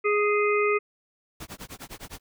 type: harmonic tone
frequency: 415.3 Hz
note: G#4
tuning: in tune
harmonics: 1 / 3 / 5 / 6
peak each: -22 / -27 / -29 / -30 dBFS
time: 0.04-0.79 s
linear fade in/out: 20 ms
type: noise with tremolo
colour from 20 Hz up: pink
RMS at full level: -38 dBFS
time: 1.4-2.2 s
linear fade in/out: 5 ms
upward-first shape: sine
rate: 9.8 Hz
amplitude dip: 100%
effects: none